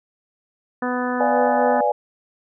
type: harmonic tone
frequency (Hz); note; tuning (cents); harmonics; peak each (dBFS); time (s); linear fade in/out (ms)
248.9; B3; +14; 1 / 2 / 3 / 4 / 5 / 6 / 7; -24 / -27 / -29 / -30 / -31 / -32 / -32; 0.82-1.81; 5
type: chord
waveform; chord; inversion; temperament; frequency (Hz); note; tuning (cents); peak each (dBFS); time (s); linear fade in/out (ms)
sine; B diminished seventh; none; equal; 493.9 / 587.3 / 698.5 / 830.6; B4 / D5 / F5 / Ab5; 0 / 0 / 0 / 0; -23 / -21 / -25 / -20; 1.2-1.92; 5
effects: none